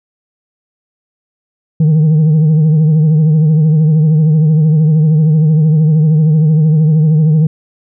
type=tone with vibrato; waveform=sine; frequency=155.56 Hz; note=D#3; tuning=in tune; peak=-3 dBFS; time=1.8-7.47 s; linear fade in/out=5 ms; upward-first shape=triangle; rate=13 Hz; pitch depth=83 cents each way; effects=tanh soft clip ceiling -5 dBFS